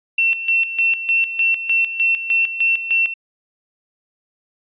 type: tone with tremolo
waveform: sine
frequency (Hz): 2702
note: E7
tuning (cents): +42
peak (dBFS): -13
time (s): 0.18-3.14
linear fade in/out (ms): 5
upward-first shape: square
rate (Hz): 3.3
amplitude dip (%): 70
effects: resampled to 8000 Hz